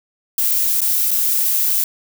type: noise with dropouts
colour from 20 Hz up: violet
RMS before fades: -17 dBFS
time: 0.38-1.84 s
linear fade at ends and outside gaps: 2 ms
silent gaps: 0.806-0.816 / 1.108-1.113 s
effects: none